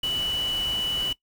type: tone in noise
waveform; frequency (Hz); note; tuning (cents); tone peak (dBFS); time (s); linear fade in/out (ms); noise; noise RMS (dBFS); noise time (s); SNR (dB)
sine; 2960; F#7; 0; -24; 0.03-1.13; 5; pink; -37; 0.03-1.13; +10
effects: noise-tail reverb RT60 0.1 s tail -19 dB re dry